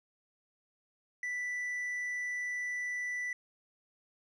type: tone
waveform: triangle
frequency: 1975.5 Hz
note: B6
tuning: in tune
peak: -32 dBFS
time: 1.23-3.33 s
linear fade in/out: 2 ms
effects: resampled to 22050 Hz